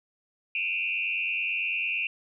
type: tone with frequency modulation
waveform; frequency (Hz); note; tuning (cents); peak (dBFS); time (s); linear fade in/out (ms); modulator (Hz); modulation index
sine; 2573; E7; -43; -26; 0.55-2.07; 2; 89; 2.3
effects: none